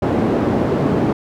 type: band-pass noise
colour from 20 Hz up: white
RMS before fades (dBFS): -17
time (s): 0.02-1.13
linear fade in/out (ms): 5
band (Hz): 120 to 390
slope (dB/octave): 12
effects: none